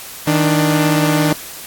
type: tone pair together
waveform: sawtooth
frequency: 156.9 / 296.2 Hz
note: D#3 / D4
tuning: +15 / +15 cents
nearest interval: major seventh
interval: 1100 cents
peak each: -11 dBFS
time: 0.27-1.33 s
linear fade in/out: 5 ms
effects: white hiss -32 dBFS RMS until 1.66 s + AAC 64 kbps